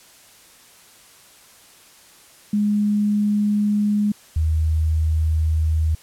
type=tone pair in turn; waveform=sine; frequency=207.7 / 79.07 Hz; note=G#3 / D#2; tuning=0 / +28 cents; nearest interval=octave + perfect fourth; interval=1672 cents; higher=first; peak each=-16 dBFS; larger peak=neither; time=2.53-4.12 / 4.36-5.95 s; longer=neither; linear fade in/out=5 ms; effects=white hiss -49 dBFS RMS until 6.02 s + low-pass 12000 Hz 12 dB/octave